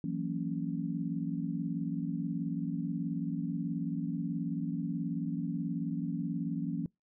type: chord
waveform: sine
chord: F# dominant seventh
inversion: third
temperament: just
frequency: 166.5 / 185 / 231.2 / 277.5 Hz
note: E3 / F#3 / A#3 / C#4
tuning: +18 / 0 / -14 / +2 cents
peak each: -36 / -38 / -38 / -37 dBFS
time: 0.04-6.86 s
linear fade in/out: 2 ms
effects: noise-tail reverb RT60 0.2 s tail -26 dB re dry